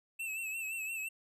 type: tone with vibrato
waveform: square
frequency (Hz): 2637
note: E7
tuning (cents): 0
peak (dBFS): -37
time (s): 0.19-1.09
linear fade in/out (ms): 10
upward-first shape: sine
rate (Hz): 5.8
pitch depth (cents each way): 56
effects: none